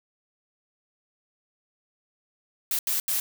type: noise bursts at uneven times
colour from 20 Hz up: blue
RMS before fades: -26 dBFS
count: 3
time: 2.71-2.79 / 2.87-3 / 3.08-3.2 s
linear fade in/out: 2 ms
effects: none